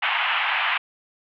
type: band-pass noise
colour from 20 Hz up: white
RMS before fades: -23 dBFS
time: 0.02-0.78 s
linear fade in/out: 10 ms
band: 740 to 3000 Hz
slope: 48 dB/octave
effects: none